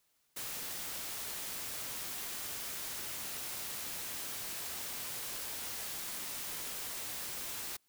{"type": "noise", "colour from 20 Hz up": "white", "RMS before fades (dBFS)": -41, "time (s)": [0.36, 7.77], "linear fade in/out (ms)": 10, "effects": ["white hiss -75 dBFS RMS until 7.88 s"]}